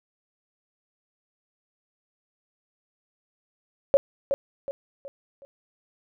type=tone with echo; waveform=sine; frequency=554.4 Hz; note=C#5; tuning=in tune; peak=-12 dBFS; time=3.94-3.97 s; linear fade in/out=0 ms; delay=370 ms; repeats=4; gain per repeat=-8 dB; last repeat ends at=5.45 s; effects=none